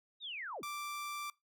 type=linear sweep; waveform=sine; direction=down; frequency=3856 to 43.65 Hz; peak=-40 dBFS; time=0.2-0.64 s; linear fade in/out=50 ms
type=tone; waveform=sawtooth; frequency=1174.7 Hz; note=D6; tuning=in tune; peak=-36 dBFS; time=0.63-1.3 s; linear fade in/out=2 ms
effects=noise-tail reverb RT60 0.2 s tail -21 dB re dry